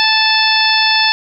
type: harmonic tone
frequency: 877 Hz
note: A5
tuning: 6 cents flat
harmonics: 1 / 2 / 3 / 4 / 5 / 6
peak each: -17 / -17 / -17 / -17 / -17 / -17 dBFS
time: 0-1.12 s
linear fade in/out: 0 ms
effects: none